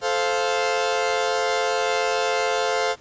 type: chord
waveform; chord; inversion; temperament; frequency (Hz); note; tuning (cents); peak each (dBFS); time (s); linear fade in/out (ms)
sawtooth; F major; first; equal with one note detuned; 436.2 / 523.3 / 698.5; A4 / C5 / F5; -15 / 0 / 0; -21; 0.01-2.96; 50
effects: pink hiss -51 dBFS RMS until 3 s + resampled to 16000 Hz